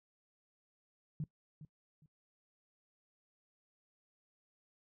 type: tone with echo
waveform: sine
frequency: 152 Hz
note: D#3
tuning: 40 cents flat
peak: -35 dBFS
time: 1.2-1.24 s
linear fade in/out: 2 ms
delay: 410 ms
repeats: 2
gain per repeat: -13 dB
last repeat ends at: 2.06 s
effects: noise-tail reverb RT60 0.1 s tail -21 dB re dry